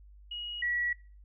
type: tone pair in turn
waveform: sine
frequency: 2895 / 1932.2 Hz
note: F#7 / B6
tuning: -38 / -38 cents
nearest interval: perfect fifth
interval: 700 cents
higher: first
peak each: -36 / -28 dBFS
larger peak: second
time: 0.31-0.62 / 0.62-0.93 s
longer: neither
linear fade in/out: 5 ms
effects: noise-tail reverb RT60 0.4 s tail -22 dB re dry + added 50 Hz sine -51 dBFS peak until 1.24 s